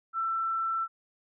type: tone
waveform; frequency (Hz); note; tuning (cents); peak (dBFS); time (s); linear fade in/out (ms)
sine; 1337; E6; +24; -27; 0.13-0.88; 50
effects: none